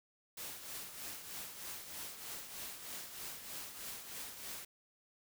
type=noise with tremolo; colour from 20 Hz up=white; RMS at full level=-44 dBFS; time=0.37-4.65 s; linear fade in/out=5 ms; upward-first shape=triangle; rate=3.2 Hz; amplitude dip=60%; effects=none